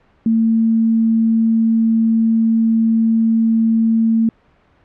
sine tone, 225.3 Hz, A3, 41 cents sharp, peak -11 dBFS, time 0.26-4.29 s, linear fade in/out 2 ms, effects pink hiss -54 dBFS RMS until 4.84 s + low-pass 2000 Hz 12 dB/octave

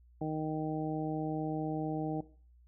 harmonic tone, 155.56 Hz, D#3, in tune, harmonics 1 / 2 / 3 / 4 / 5, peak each -37 / -36 / -41 / -43 / -41 dBFS, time 0.21-2.21 s, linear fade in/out 5 ms, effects noise-tail reverb RT60 0.4 s tail -17 dB re dry + added 60 Hz sine -58 dBFS peak until 2.67 s

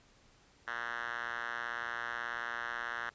5% pulse tone with band-pass filter, 118.2 Hz, A#2, 24 cents sharp, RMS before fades -39 dBFS, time 0.67-3.1 s, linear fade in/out 10 ms, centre 1700 Hz, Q 3.7, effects pink hiss -64 dBFS RMS until 3.14 s + resampled to 16000 Hz

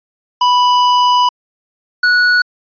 square tone pair in turn, 987.8 / 1468.1 Hz, B5 / F#6, 0 / -14 cents, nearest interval perfect fifth, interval 686 cents, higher second, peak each -9 dBFS, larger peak neither, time 0.41-1.29 / 2.03-2.42 s, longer first, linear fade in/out 5 ms, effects resampled to 11025 Hz

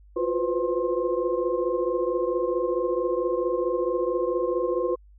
sine tone cluster, 346.4 / 360.9 / 495.5 / 520 / 1062 Hz, F4 / F#4 / B4 / C5 / C6, -14 / -43 / +6 / -11 / +25 cents, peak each -30 / -28 / -26 / -31 / -34 dBFS, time 0.16-4.96 s, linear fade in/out 10 ms, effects added 50 Hz sine -49 dBFS peak until 5.18 s

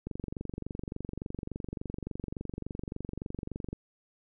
click train, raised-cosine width 3 ms, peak -23 dBFS, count 87, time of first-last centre 0.07-3.73 s, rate 23.5 Hz, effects none

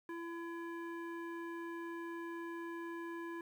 square tone with low-pass filter, 337 Hz, E4, 38 cents sharp, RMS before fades -44 dBFS, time 0.09-3.41 s, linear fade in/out 2 ms, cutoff 1600 Hz, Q 2.2, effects 11-bit

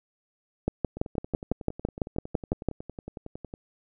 two click trains, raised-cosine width 2 ms, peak -24 / -11 dBFS, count 29 / 13, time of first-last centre 0.97-3.539 / 0.68-2.687 s, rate 10.9 / 5.98 Hz, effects none

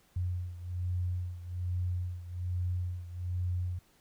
sine beating tone pair, 89.2 / 90.4 Hz, F2 / F#2, +37 / -40 cents, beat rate 1.2 Hz, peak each -33 / -37 dBFS, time 0.16-3.79 s, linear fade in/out 5 ms, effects pink hiss -66 dBFS RMS until 4 s

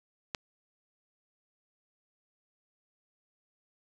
click, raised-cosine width 0.2 ms, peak -15 dBFS, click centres 0.348 s, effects none

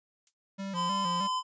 violet noise with exponential decay, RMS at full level -48 dBFS, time 0.27-0.34 s, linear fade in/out 1 ms, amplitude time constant 15 ms
square tone with vibrato, 185.3 Hz, F#3, 3 cents sharp, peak -35 dBFS, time 0.58-1.28 s, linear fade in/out 20 ms, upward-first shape square, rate 3.2 Hz, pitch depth 92 cents each way
square tone, 1019 Hz, C6, 46 cents flat, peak -29 dBFS, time 0.74-1.43 s, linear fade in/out 50 ms
effects resampled to 16000 Hz

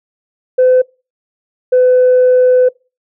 sine tone pair in turn, 509 / 504.3 Hz, C5 / B4, -48 / +36 cents, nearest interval unison, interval 16 cents, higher first, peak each -4 dBFS, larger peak neither, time 0.58-0.82 / 1.72-2.69 s, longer second, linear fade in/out 10 ms, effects noise-tail reverb RT60 0.3 s tail -25 dB re dry + tanh soft clip ceiling -3 dBFS

